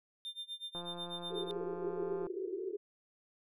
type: tone with tremolo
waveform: triangle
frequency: 3600 Hz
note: A7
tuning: 39 cents sharp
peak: -37 dBFS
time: 0.25-1.51 s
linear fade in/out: 0 ms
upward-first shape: sine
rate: 8.1 Hz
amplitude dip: 95%
type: click train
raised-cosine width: 1 ms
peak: -33 dBFS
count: 265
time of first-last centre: 0.75-2.267 s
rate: 174 Hz
type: band-pass noise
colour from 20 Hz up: white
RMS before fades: -39 dBFS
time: 1.3-2.77 s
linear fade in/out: 20 ms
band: 360 to 420 Hz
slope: 96 dB/octave
effects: none